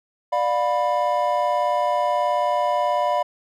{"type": "chord", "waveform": "triangle", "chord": "B diminished", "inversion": "first", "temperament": "just", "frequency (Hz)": [592.7, 711.2, 987.8], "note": ["D5", "F5", "B5"], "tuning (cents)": [16, 31, 0], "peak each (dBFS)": -21, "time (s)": [0.32, 3.23], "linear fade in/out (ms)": 10, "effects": []}